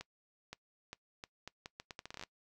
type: accelerating click train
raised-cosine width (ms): 0.2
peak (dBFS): -27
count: 17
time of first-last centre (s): 0.01-2.236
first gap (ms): 520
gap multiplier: 0.77
effects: noise-tail reverb RT60 0.1 s tail -21 dB re dry